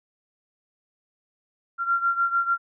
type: beating tone pair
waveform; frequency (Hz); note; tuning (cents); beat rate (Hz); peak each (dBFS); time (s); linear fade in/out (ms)
sine; 1376 / 1382.7; F6 / F6; -26 / -18; 6.7; -22 / -26; 1.78-2.58; 50
effects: none

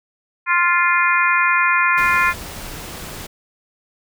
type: harmonic tone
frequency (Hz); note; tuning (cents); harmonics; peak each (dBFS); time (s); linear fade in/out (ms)
349.2; F4; 0; 3 / 4 / 5 / 6 / 7; -18 / -19 / -20 / -21 / -21; 0.46-2.34; 50
type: noise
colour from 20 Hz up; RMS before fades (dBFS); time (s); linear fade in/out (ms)
pink; -32; 1.97-3.27; 10
effects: none

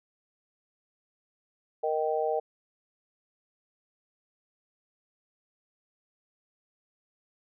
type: harmonic tone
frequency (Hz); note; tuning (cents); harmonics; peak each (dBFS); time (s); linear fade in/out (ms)
155.56; D#3; 0; 3 / 4 / 5; -29 / -30 / -31; 1.83-2.4; 10
effects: none

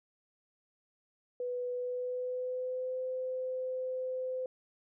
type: tone with pitch glide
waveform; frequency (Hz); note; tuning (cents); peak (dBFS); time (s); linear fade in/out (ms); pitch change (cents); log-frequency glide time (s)
sine; 493.9 to 512.8; B4 to C5; 0 to -35; -33; 1.4-4.46; 2; +65; 1.72-3.01
effects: none

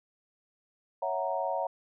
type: chord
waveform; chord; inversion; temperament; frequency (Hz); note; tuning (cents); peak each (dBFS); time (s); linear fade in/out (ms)
sine; F# dominant seventh; second; equal; 554.4 / 659.3 / 740 / 932.3; C#5 / E5 / F#5 / A#5; 0 / 0 / 0 / 0; -34; 1.02-1.67; 5
effects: none

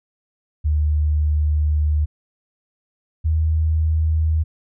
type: tone pair in turn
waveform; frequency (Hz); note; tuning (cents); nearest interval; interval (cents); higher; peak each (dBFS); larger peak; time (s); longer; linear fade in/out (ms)
sine; 75.5 / 79.06; D2 / D#2; +48 / +28; minor second; 80; second; -15; neither; 0.64-2.06 / 3.24-4.44; first; 20
effects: none

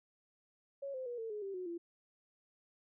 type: tone with pitch steps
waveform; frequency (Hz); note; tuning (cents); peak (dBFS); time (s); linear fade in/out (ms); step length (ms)
sine; 554.4 / 517.3 / 482.6 / 450.3 / 420.2 / 392 / 365.8 / 341.3; C#5 / C5 / B4 / A4 / G#4 / G4 / F#4 / F4; 0 / -20 / -40 / +40 / +20 / 0 / -20 / -40; -39; 0.82-1.78; 10; 120
effects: none

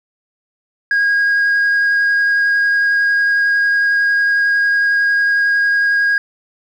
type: tone with vibrato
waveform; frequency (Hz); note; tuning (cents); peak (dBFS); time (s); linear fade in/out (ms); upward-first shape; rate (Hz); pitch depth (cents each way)
sine; 1636; G#6; -26; -9; 0.91-6.18; 2; sine; 11; 8
effects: tanh soft clip ceiling -10 dBFS + 8-bit

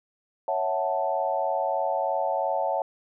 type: chord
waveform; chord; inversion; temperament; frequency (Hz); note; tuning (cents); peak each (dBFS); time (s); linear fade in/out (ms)
sine; F# minor seventh; second; equal with one note detuned; 554.4 / 657 / 740 / 880; C#5 / E5 / F#5 / A5; 0 / -6 / 0 / 0; -29; 0.48-2.82; 2
effects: none

